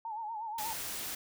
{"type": "tone with vibrato", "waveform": "sine", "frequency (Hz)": 881, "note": "A5", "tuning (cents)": 2, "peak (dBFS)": -36, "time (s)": [0.05, 0.73], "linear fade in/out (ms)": 2, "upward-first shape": "sine", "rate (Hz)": 8.3, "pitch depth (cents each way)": 89}
{"type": "noise", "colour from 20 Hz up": "white", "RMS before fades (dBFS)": -39, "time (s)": [0.58, 1.15], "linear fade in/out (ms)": 5}
{"effects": []}